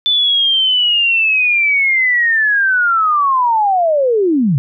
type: linear sweep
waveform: sine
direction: down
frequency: 3520 to 123.47 Hz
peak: -10 dBFS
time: 0.06-4.58 s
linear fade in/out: 0 ms
effects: none